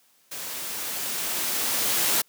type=noise with level ramp; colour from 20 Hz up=white; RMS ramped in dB=-35 to -22 dBFS; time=0.31-2.22 s; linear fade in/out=10 ms; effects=white hiss -62 dBFS RMS until 2.28 s + high-pass 150 Hz 12 dB/octave